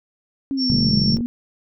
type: exponential two-way sweep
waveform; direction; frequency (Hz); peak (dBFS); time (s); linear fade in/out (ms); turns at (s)
sine; down then up; 277.2 to 210 to 242.6; -20; 0.51-1.26; 0; 1
type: tone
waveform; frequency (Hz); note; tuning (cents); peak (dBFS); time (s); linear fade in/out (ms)
sine; 5450; F8; -43; -20; 0.57-1.18; 50
type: click train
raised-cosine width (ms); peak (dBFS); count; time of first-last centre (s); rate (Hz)
3; -16; 25; 0.7-1.207; 47.3
type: chord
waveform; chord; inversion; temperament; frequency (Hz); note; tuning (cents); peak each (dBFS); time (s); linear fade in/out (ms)
sine; G# half-diminished seventh; first; just; 124.59 / 149.51 / 186.89 / 207.7; B2 / D3 / F#3 / G#3; +16 / +31 / +18 / 0; -24; 0.7-1.17; 0
effects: none